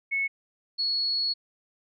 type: tone pair in turn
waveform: sine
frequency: 2200 / 4361 Hz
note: C#7 / C#8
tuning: -14 / -29 cents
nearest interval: octave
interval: 1185 cents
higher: second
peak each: -24 dBFS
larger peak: neither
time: 0.11-0.28 / 0.78-1.34 s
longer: second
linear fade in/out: 20 ms
effects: none

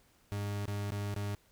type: tone with dropouts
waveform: 40% pulse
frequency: 101.9 Hz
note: G#2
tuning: 32 cents flat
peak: -33 dBFS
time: 0.32-1.35 s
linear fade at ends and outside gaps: 0 ms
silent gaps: 0.655-0.679 / 0.905-0.92 / 1.143-1.163 s
effects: pink hiss -67 dBFS RMS until 1.51 s

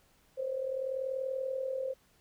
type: tone with amplitude modulation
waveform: sine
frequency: 526 Hz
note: C5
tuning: 9 cents sharp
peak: -29 dBFS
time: 0.37-1.94 s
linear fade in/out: 20 ms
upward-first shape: sine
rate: 40.5 Hz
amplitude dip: 65%
effects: pink hiss -67 dBFS RMS until 2.2 s

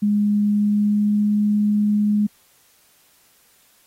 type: tone with pitch glide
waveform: sine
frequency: 206.9 to 208.5 Hz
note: G#3 to G#3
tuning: -6 to +7 cents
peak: -15 dBFS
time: 0.02-2.27 s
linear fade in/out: 10 ms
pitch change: +13 cents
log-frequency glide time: 0.47-1.36 s
effects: white hiss -57 dBFS RMS until 3.86 s + AAC 48 kbps

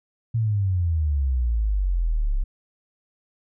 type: exponential sweep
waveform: sine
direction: down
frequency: 117.1 to 32.7 Hz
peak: -19 dBFS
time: 0.34-2.44 s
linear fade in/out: 10 ms
effects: none

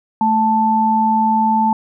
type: tone pair together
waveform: sine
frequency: 220 / 880 Hz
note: A3 / A5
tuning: 0 / 0 cents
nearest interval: 2 octaves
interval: 2400 cents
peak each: -17 / -13 dBFS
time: 0.21-1.73 s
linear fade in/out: 2 ms
effects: none

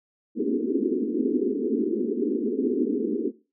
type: band-pass noise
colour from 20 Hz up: pink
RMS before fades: -25 dBFS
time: 0.35-3.32 s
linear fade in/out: 50 ms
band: 220 to 440 Hz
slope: 96 dB/octave
effects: noise-tail reverb RT60 0.3 s tail -18 dB re dry

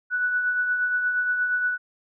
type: tone with tremolo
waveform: sine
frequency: 1480 Hz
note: F#6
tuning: in tune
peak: -19 dBFS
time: 0.1-1.78 s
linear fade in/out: 50 ms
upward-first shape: triangle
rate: 8.5 Hz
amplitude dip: 45%
effects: none

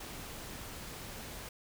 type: noise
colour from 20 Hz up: pink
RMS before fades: -45 dBFS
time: 0-1.49 s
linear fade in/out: 5 ms
effects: none

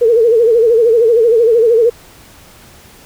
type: tone with vibrato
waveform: sine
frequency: 460 Hz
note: A#4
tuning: 23 cents flat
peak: -6 dBFS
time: 0.01-1.9 s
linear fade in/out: 10 ms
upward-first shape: sine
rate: 13 Hz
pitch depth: 93 cents each way
effects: pink hiss -41 dBFS RMS until 3.05 s

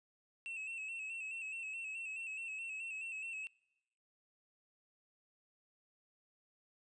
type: tone with vibrato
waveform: triangle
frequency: 2637 Hz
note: E7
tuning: in tune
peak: -40 dBFS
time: 0.46-3.47 s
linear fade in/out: 0 ms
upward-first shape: square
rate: 4.7 Hz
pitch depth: 44 cents each way
effects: noise-tail reverb RT60 0.9 s tail -24 dB re dry + resampled to 22050 Hz

